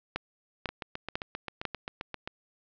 two click trains, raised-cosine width 0.3 ms, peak -14 / -19 dBFS, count 4 / 13, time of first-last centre 0.16-1.653 / 0.69-2.275 s, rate 2.01 / 7.57 Hz, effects low-pass 5000 Hz 12 dB/octave

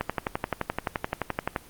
click train, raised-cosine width 0.5 ms, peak -10 dBFS, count 19, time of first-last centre 0.01-1.562 s, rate 11.6 Hz, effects pink hiss -50 dBFS RMS until 1.69 s + Opus 24 kbps

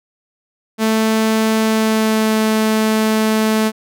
sawtooth tone with pitch glide, 220.4 to 218.2 Hz, A3 to A3, +3 to -14 cents, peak -9 dBFS, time 0.78-3.72 s, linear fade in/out 50 ms, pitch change -17 cents, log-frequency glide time 1.59-2.37 s, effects none

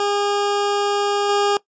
20% pulse tone with level steps, 407 Hz, G#4, 35 cents flat, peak -13 / -11 dBFS, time 0-1.57 s, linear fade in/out 2 ms, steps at 1.29 s, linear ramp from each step 2 ms, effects noise-tail reverb RT60 0.1 s tail -19 dB re dry + resampled to 16000 Hz

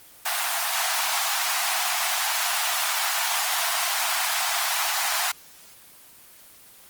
pink high-pass noise, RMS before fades -25 dBFS, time 0.25-5.32 s, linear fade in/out 10 ms, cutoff 670 Hz, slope 96 dB/octave, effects white hiss -49 dBFS RMS until 6.89 s + Opus 24 kbps

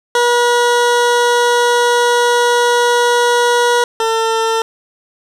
20% pulse tone pair in turn, 481.7 / 450.3 Hz, B4 / A4, -43 / +40 cents, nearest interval minor second, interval 117 cents, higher first, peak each -5 / -8 dBFS, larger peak first, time 0.15-3.84 / 4-4.62 s, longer first, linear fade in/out 2 ms, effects low-pass 9000 Hz 12 dB/octave + 7-bit

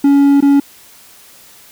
triangle tone with dropouts, 281.1 Hz, C#4, 24 cents sharp, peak -4 dBFS, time 0.04-0.6 s, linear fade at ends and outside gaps 5 ms, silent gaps 0.406-0.424 s, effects white hiss -42 dBFS RMS until 1.71 s

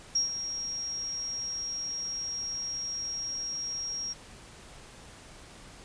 sine tone with ADSR envelope, 5600 Hz, F8, 4 cents sharp, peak -22 dBFS, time 0.15-4.14 s, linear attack 8 ms, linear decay 130 ms, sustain -10 dB, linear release 22 ms, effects pink hiss -50 dBFS RMS until 5.84 s + resampled to 22050 Hz

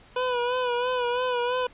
25% pulse tone with vibrato, 493.9 Hz, B4, in tune, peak -20 dBFS, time 0.16-1.67 s, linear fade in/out 5 ms, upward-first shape sine, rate 3 Hz, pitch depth 49 cents each way, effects pink hiss -53 dBFS RMS until 1.73 s + resampled to 8000 Hz

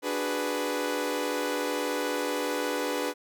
sawtooth chord, G# half-diminished seventh, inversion second, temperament equal, 293.7 / 370 / 415.3 / 493.9 Hz, D4 / F#4 / G#4 / B4, 0 / 0 / 0 / 0 cents, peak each -29 / -33 / -31 / -27 dBFS, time 0.02-3.14 s, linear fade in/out 50 ms, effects none

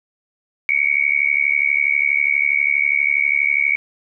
sine tone with amplitude modulation, 2244 Hz, C#7, 21 cents sharp, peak -10 dBFS, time 0.69-3.76 s, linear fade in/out 0 ms, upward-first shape sine, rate 72.3 Hz, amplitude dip 100%, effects none

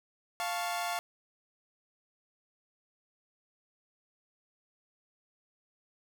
sawtooth chord, F augmented, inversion none, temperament equal, 698.5 / 880 / 1108.7 Hz, F5 / A5 / C#6, 0 / 0 / 0 cents, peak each -30 / -35 / -36 dBFS, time 0.4-0.99 s, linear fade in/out 0 ms, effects none

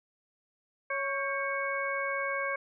harmonic tone with a mistuned harmonic, 554.4 Hz, C#5, in tune, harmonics 1 / 2 / 3 / 4, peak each -35 / -35 / -35 / -35 dBFS, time 0.9-2.56 s, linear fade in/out 5 ms, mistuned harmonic 3, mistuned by -67 cents, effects none

